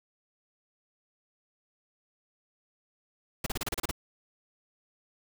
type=noise bursts; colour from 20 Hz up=pink; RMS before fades=-31 dBFS; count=9; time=3.44-3.912 s; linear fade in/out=5 ms; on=24 ms; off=32 ms; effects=none